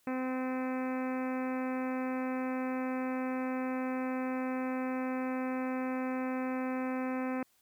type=harmonic tone; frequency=257.6 Hz; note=C4; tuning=27 cents flat; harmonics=1 / 2 / 3 / 4 / 5 / 6 / 7 / 8 / 9 / 10; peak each=-33 / -39 / -43 / -45 / -47 / -49 / -50 / -51 / -52 / -53 dBFS; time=0.07-7.43 s; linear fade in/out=2 ms; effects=white hiss -70 dBFS RMS until 7.61 s